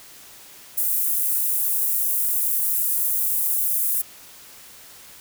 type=high-pass noise; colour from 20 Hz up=pink; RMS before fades=-22 dBFS; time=0.77-4.02 s; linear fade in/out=10 ms; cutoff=11000 Hz; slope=24 dB/octave; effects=white hiss -45 dBFS RMS until 5.2 s